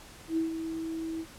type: tone with ADSR envelope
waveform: sine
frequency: 324.8 Hz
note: E4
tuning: 26 cents flat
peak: -24 dBFS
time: 0.28-1.26 s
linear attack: 91 ms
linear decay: 130 ms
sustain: -8 dB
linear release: 57 ms
effects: pink hiss -50 dBFS RMS until 1.38 s + low-pass 12000 Hz 12 dB/octave